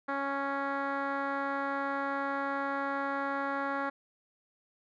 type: tone with low-pass filter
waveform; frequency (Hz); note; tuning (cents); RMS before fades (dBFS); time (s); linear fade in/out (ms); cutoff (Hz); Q
10% pulse; 277.3; C#4; +1; -33; 0.08-3.9; 10; 1600; 1.5
effects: none